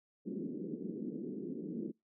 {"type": "band-pass noise", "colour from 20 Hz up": "pink", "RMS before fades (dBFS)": -41, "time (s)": [0.25, 1.92], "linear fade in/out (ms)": 20, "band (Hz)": [180, 410], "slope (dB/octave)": 48, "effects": ["noise-tail reverb RT60 0.2 s tail -26 dB re dry"]}